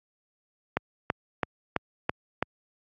click train, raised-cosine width 0.5 ms, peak -9 dBFS, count 6, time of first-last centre 0.77-2.426 s, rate 3.02 Hz, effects high-pass 80 Hz 12 dB/octave + AAC 64 kbps

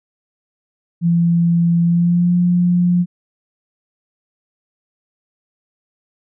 sine tone with pitch glide, 170 to 176.61 Hz, F3 to F3, -46 to +20 cents, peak -11 dBFS, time 1.01-3.06 s, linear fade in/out 50 ms, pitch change +66 cents, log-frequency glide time 1.83-2.35 s, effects none

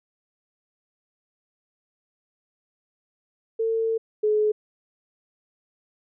sine tone pair in turn, 449.7 / 425.3 Hz, A4 / G#4, +38 / +41 cents, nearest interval minor second, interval 97 cents, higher first, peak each -21 / -18 dBFS, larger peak second, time 3.59-3.98 / 4.23-4.52 s, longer first, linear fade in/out 10 ms, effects none

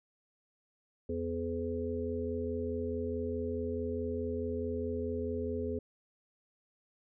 harmonic tone with a mistuned harmonic, 84.7 Hz, E2, 48 cents sharp, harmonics 1 / 3 / 5 / 6, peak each -39 / -38 / -36 / -41 dBFS, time 1.09-5.79 s, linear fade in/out 5 ms, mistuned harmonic 3, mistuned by -30 cents, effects none

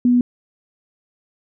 sine tone, 245 Hz, B3, 14 cents flat, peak -11 dBFS, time 0.05-0.21 s, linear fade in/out 2 ms, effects none

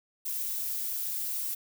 violet noise, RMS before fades -33 dBFS, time 0.25-1.55 s, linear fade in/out 10 ms, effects none

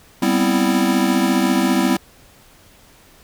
square chord, C major seventh, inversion second, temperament equal, 196 / 246.9 / 261.6 / 329.6 Hz, G3 / B3 / C4 / E4, 0 / 0 / 0 / 0 cents, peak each -21 dBFS, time 0.22-1.97 s, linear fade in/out 5 ms, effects pink hiss -49 dBFS RMS until 3.23 s

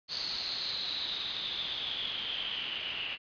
white noise with low-pass filter sweep, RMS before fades -36 dBFS, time 0.08-3.18 s, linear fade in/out 50 ms, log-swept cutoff 4500 to 2800 Hz, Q 10, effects resampled to 11025 Hz

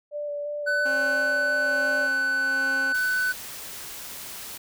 sine tone with vibrato, 585 Hz, D5, 7 cents flat, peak -28 dBFS, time 0.11-2.09 s, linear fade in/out 50 ms, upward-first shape square, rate 2.9 Hz, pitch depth 11 cents each way
triangle tone, 1500 Hz, F#6, 23 cents sharp, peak -20 dBFS, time 0.66-3.33 s, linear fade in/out 20 ms
15% pulse tone with tremolo, 269.5 Hz, C#4, 49 cents flat, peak -26 dBFS, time 0.85-2.93 s, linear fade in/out 10 ms, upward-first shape sine, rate 1.2 Hz, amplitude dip 45%
white noise, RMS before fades -38 dBFS, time 2.94-4.58 s, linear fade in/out 10 ms
effects none

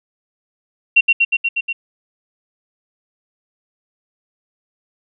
sine tone with echo, 2744 Hz, F7, 31 cents flat, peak -6 dBFS, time 0.96-1.01 s, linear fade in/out 10 ms, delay 120 ms, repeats 6, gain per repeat -2 dB, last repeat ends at 1.73 s, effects none

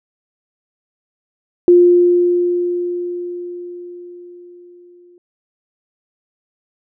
sine tone with exponential decay, 352.4 Hz, F4, 16 cents sharp, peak -4 dBFS, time 1.68-5.18 s, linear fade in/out 1 ms, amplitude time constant 760 ms, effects none

